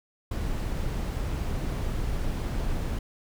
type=noise; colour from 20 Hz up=brown; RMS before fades=-29 dBFS; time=0.31-2.99 s; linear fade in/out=5 ms; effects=none